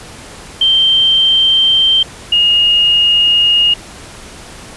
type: tone pair in turn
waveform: sine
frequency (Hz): 3136 / 2855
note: G7 / F7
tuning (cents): 0 / +37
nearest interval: major second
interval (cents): 163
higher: first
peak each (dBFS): -7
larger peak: neither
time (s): 0.61-2.03 / 2.32-3.74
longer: neither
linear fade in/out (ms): 5
effects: pink hiss -33 dBFS RMS until 4.76 s + resampled to 24000 Hz